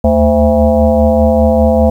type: tone with frequency modulation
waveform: sine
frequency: 370 Hz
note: F#4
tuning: in tune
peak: -6 dBFS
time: 0.04-1.9 s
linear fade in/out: 5 ms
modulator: 147 Hz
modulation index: 2.4
effects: 7-bit